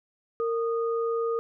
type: tone pair together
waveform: sine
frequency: 460.1 / 1232.6 Hz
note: A#4 / D#6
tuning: -23 / -17 cents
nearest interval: octave + perfect fourth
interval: 1706 cents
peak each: -25 / -33 dBFS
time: 0.4-1.39 s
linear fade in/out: 0 ms
effects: none